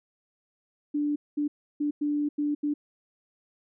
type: tone bursts at uneven times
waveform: sine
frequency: 293.7 Hz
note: D4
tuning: in tune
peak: -24 dBFS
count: 6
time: 0.94-1.16 / 1.37-1.48 / 1.8-1.91 / 2.01-2.29 / 2.38-2.55 / 2.63-2.74 s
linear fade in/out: 10 ms
effects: none